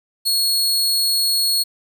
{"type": "tone", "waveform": "sawtooth", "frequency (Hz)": 4330, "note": "C#8", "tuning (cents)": -41, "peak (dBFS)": -13, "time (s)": [0.25, 1.64], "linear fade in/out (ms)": 20, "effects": ["9-bit"]}